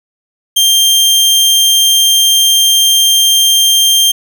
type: tone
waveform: sawtooth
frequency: 3178 Hz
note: G7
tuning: 23 cents sharp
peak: -3 dBFS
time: 0.56-4.12 s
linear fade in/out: 10 ms
effects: none